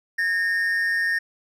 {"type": "tone pair together", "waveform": "triangle", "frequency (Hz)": [1653, 1833.6], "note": ["G#6", "A#6"], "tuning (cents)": [-9, -29], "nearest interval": "major second", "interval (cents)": 180, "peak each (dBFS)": [-27, -19], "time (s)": [0.18, 1.19], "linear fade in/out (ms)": 10, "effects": []}